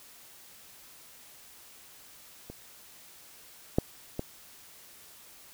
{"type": "clicks", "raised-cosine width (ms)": 2, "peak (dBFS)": [-28, -9, -18], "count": 3, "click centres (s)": [2.5, 3.785, 4.194], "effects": ["white hiss -53 dBFS RMS until 5.53 s"]}